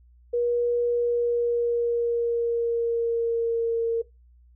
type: tone with pitch glide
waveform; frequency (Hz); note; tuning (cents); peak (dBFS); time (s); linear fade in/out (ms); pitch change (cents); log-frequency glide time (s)
sine; 479.3 to 460; A#4 to A#4; +48 to -23; -21; 0.33-4.02; 10; -71; 0.81-3.84
effects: noise-tail reverb RT60 0.2 s tail -19 dB re dry + added 60 Hz sine -52 dBFS peak until 4.55 s